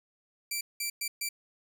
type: tone bursts at uneven times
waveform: 10% pulse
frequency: 2341 Hz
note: D7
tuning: 6 cents flat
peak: -22 dBFS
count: 4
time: 0.51-0.61 / 0.8-0.9 / 1.01-1.08 / 1.21-1.29 s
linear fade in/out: 5 ms
effects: none